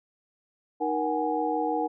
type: tone cluster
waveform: sine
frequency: 309.6 / 472.4 / 746 / 832 Hz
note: D#4 / A#4 / F#5 / G#5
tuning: -9 / +23 / +14 / +3 cents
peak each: -30 dBFS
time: 0.8-1.88 s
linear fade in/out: 20 ms
effects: none

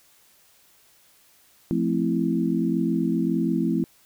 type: chord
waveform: sine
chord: F major seventh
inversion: none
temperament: equal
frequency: 174.61 / 220 / 261.6 / 329.6 Hz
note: F3 / A3 / C4 / E4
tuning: 0 / 0 / 0 / 0 cents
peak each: -26 dBFS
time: 1.71-3.84 s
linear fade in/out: 0 ms
effects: white hiss -58 dBFS RMS until 4.05 s

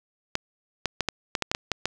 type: clicks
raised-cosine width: 0.2 ms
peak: -7 dBFS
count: 10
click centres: 0.354 / 0.857 / 1.007 / 1.087 / 1.352 / 1.423 / 1.515 / 1.549 / 1.717 / 1.856 s
effects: none

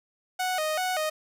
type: tone with vibrato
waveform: sawtooth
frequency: 677 Hz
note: E5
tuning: 46 cents sharp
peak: -22 dBFS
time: 0.39-1.1 s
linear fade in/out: 10 ms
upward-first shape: square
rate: 2.6 Hz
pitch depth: 150 cents each way
effects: none

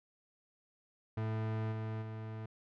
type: tone with level steps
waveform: 40% pulse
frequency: 110 Hz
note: A2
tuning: in tune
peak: -33 / -36 / -40 dBFS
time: 1.17-2.46 s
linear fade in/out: 5 ms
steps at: 1.71 / 2.01 s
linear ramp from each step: 20 ms
effects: low-pass 2000 Hz 12 dB/octave

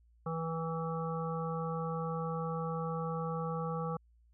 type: harmonic tone with a mistuned harmonic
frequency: 163.2 Hz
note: E3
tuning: 17 cents flat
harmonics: 1 / 3 / 5 / 7 / 8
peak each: -36 / -39 / -43 / -42 / -45 dBFS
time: 0.26-3.97 s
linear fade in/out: 5 ms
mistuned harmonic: 8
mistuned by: +16 cents
effects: added 58 Hz sine -62 dBFS peak until 4.33 s

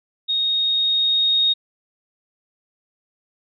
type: tone with level ramp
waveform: sine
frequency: 3729 Hz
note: A#7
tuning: in tune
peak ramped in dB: -18 to -14 dBFS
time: 0.28-1.54 s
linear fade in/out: 20 ms
effects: none

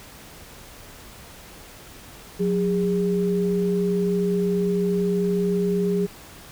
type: tone pair together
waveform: sine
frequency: 181.4 / 407.2 Hz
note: F#3 / G#4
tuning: -34 / -34 cents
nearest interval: octave + major second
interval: 1400 cents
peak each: -22 dBFS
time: 2.39-6.07 s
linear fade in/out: 20 ms
effects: pink hiss -44 dBFS RMS until 6.51 s

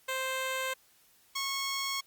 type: tone pair in turn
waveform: 10% pulse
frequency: 523.3 / 1095.5 Hz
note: C5 / C#6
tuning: 0 / -21 cents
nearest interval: octave + minor second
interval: 1279 cents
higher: second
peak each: -23 dBFS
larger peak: neither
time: 0.08-0.74 / 1.35-2.01 s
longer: neither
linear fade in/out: 10 ms
effects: white hiss -64 dBFS RMS until 2.06 s + Opus 48 kbps

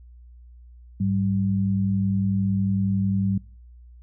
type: tone pair together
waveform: sine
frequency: 102.5 / 193.5 Hz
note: G#2 / G3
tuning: -22 / -22 cents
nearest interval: major seventh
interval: 1100 cents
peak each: -24 / -22 dBFS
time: 1-3.38 s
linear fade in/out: 5 ms
effects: noise-tail reverb RT60 0.5 s tail -26 dB re dry + added 60 Hz sine -44 dBFS peak until 4.02 s

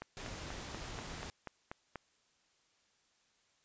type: click train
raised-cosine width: 0.5 ms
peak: -27 dBFS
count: 9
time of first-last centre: 0.02-1.957 s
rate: 4.13 Hz
type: noise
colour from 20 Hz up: pink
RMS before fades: -45 dBFS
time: 0.17-1.3 s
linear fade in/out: 0 ms
effects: white hiss -73 dBFS RMS until 3.64 s + resampled to 16000 Hz

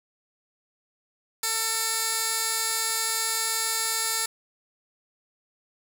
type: tone with band-pass filter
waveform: 15% pulse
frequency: 447.4 Hz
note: A4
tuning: 29 cents sharp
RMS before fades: -27 dBFS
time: 1.43-4.26 s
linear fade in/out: 5 ms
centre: 9700 Hz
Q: 0.89
effects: none

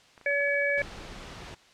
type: clicks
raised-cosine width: 0.5 ms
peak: -36 dBFS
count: 12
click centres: 0.178 / 0.213 / 0.311 / 0.407 / 0.48 / 0.543 / 0.62 / 0.7 / 0.835 / 0.947 / 0.981 / 1.061 s
type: harmonic tone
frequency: 568 Hz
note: C#5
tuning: 42 cents sharp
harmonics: 1 / 3 / 4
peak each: -28 / -28 / -28 dBFS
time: 0.26-0.82 s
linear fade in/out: 2 ms
type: noise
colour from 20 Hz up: pink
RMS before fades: -42 dBFS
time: 0.77-1.55 s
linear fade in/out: 10 ms
effects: white hiss -57 dBFS RMS until 1.73 s + low-pass 5000 Hz 12 dB/octave

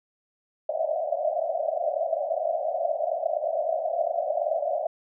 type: band-pass noise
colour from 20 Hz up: pink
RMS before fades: -27 dBFS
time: 0.69-4.87 s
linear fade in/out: 5 ms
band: 590 to 700 Hz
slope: 96 dB/octave
effects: none

